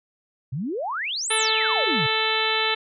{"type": "exponential two-way sweep", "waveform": "sine", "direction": "up then down", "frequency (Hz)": [117.3, 11000, 117.3], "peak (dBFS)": -25, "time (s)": [0.52, 2.07], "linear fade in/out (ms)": 10, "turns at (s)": 1.34}
{"type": "harmonic tone", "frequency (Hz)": 440, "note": "A4", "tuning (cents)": 0, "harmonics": [1, 2, 3, 4, 5, 6, 7, 8, 9], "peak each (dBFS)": [-29, -29, -29, -29, -29, -29, -29, -29, -29], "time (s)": [1.3, 2.75], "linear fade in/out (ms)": 10}
{"effects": []}